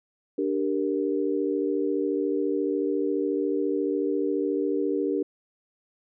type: chord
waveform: sine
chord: G minor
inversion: second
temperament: equal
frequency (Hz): 293.7 / 392 / 466.2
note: D4 / G4 / Bb4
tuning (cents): 0 / 0 / 0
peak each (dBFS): -27 / -27 / -29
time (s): 0.38-5.23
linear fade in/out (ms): 5
effects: none